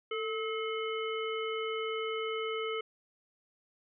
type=harmonic tone with a mistuned harmonic; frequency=430 Hz; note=A4; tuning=40 cents flat; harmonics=1 / 3 / 5 / 7; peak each=-34 / -39 / -41 / -42 dBFS; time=0.11-2.81 s; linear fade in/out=5 ms; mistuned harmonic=1; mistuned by=+58 cents; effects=none